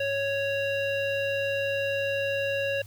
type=tone with low-pass filter; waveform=square; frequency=554.4 Hz; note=C#5; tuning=in tune; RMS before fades=-28 dBFS; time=0-2.82 s; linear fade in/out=5 ms; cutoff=2900 Hz; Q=2.8; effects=added 104 Hz sine -43 dBFS peak until 2.86 s + white hiss -55 dBFS RMS until 2.86 s